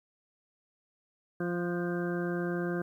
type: harmonic tone with a mistuned harmonic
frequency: 174.61 Hz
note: F3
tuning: in tune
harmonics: 1 / 2 / 3 / 4 / 6 / 7 / 8 / 9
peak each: -33 / -33 / -40 / -44 / -50 / -47 / -47 / -41 dBFS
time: 1.4-2.82 s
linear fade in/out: 5 ms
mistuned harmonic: 8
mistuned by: +56 cents
effects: 11-bit